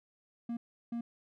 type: tone bursts at uneven times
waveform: triangle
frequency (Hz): 234.6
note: A#3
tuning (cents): +11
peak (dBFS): -32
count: 2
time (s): 0.49-0.57 / 0.92-1.01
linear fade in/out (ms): 5
effects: none